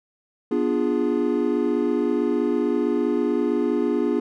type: chord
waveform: triangle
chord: B diminished seventh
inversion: none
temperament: equal with one note detuned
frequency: 244.5 / 293.7 / 349.2 / 415.3 Hz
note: B3 / D4 / F4 / Ab4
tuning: -17 / 0 / 0 / 0 cents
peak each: -23 dBFS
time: 0.51-4.2 s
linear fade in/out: 5 ms
effects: none